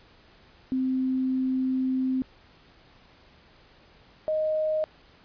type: tone pair in turn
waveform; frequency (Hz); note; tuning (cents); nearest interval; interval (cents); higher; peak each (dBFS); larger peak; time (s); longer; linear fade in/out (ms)
sine; 260 / 622; C4 / D#5; -11 / -1; octave + minor third; 1510; second; -23; neither; 0.72-2.22 / 4.28-4.84; first; 0
effects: pink hiss -56 dBFS RMS until 5.24 s + resampled to 11025 Hz